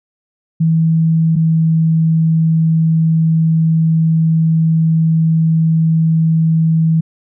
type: tone pair in turn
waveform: sine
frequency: 162.2 / 161.56 Hz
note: E3 / E3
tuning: -28 / -35 cents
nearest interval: unison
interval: 7 cents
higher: first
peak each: -9 dBFS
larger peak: neither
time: 0.6-1.36 / 1.36-7.01 s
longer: second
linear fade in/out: 10 ms
effects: none